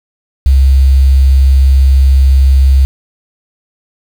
sine tone with quantisation, 67 Hz, C2, 42 cents sharp, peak -3 dBFS, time 0.46-2.85 s, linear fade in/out 0 ms, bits 5, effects none

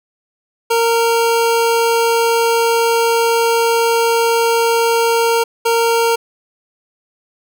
25% pulse tone pair in turn, 462 / 462 Hz, A#4 / A#4, -16 / -16 cents, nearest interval unison, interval 0 cents, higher neither, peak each -8 dBFS, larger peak neither, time 0.7-5.44 / 5.65-6.16 s, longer first, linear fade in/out 10 ms, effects none

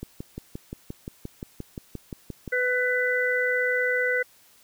click train, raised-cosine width 3 ms, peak -21 dBFS, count 15, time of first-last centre 0.03-2.478 s, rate 5.72 Hz
harmonic tone, 498.3 Hz, B4, 15 cents sharp, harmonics 1 / 3 / 4, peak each -26 / -26 / -26 dBFS, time 2.52-4.23 s, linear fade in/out 10 ms
effects white hiss -57 dBFS RMS until 4.63 s

